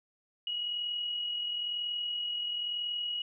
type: tone with amplitude modulation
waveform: sine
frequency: 2904 Hz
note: F#7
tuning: 33 cents flat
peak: -30 dBFS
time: 0.47-3.22 s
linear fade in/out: 2 ms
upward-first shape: sine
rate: 41 Hz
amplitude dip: 35%
effects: none